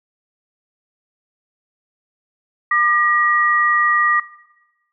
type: tone pair together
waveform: sine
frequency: 1201 / 1905.4 Hz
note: D6 / A#6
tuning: +38 / +37 cents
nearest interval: minor sixth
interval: 799 cents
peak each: -16 dBFS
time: 2.71-4.2 s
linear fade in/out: 5 ms
effects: noise-tail reverb RT60 1.0 s tail -18 dB re dry